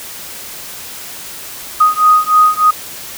sine beating tone pair, 1244.5 / 1247.8 Hz, D#6 / D#6, 0 / +5 cents, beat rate 3.3 Hz, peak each -10 dBFS, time 1.8-2.71 s, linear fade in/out 10 ms, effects white hiss -29 dBFS RMS until 3.17 s

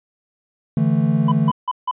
triangle chord, D suspended second, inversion none, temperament just, 146.83 / 165.19 / 220.2 Hz, D3 / E3 / A3, 0 / +4 / +2 cents, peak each -17 dBFS, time 0.77-1.51 s, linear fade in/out 2 ms
triangle tone bursts, 1000 Hz, B5, 21 cents sharp, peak -16 dBFS, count 4, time 1.28-1.912 s, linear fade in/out 5 ms, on 38 ms, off 160 ms
effects resampled to 8000 Hz

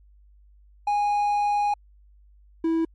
triangle tone pair in turn, 824 / 327 Hz, G#5 / E4, -14 / -14 cents, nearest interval octave + major third, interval 1600 cents, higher first, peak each -18 dBFS, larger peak neither, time 0.87-1.74 / 2.64-2.85 s, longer first, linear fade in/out 5 ms, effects added 50 Hz sine -51 dBFS peak until 2.94 s + MP3 48 kbps

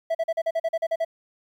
triangle tone bursts, 657 Hz, E5, 6 cents flat, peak -19 dBFS, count 11, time 0.1-1.049 s, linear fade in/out 10 ms, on 49 ms, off 41 ms, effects 10-bit

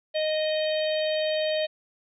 harmonic tone with a mistuned harmonic, 620 Hz, D#5, 6 cents flat, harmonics 1 / 3 / 4 / 5 / 6 / 7, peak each -24 / -37 / -38 / -35 / -37 / -39 dBFS, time 0.14-1.67 s, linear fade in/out 20 ms, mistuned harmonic 6, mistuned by +25 cents, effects none

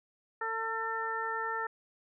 harmonic tone, 449.2 Hz, A4, 36 cents sharp, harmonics 1 / 2 / 3 / 4, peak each -40 / -37 / -36 / -37 dBFS, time 0.41-1.67 s, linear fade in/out 5 ms, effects none

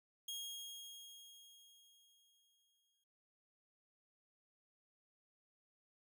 sawtooth tone with exponential decay, 3264 Hz, G#7, 31 cents flat, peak -39 dBFS, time 0.28-3.04 s, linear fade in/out 5 ms, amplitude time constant 600 ms, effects none

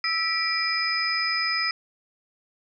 sine tone cluster, 1311 / 1953 / 2349 / 5030 Hz, E6 / B6 / D7 / D#8, -10 / -20 / 0 / +18 cents, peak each -30 / -29 / -29 / -26 dBFS, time 0.04-1.71 s, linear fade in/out 2 ms, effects none

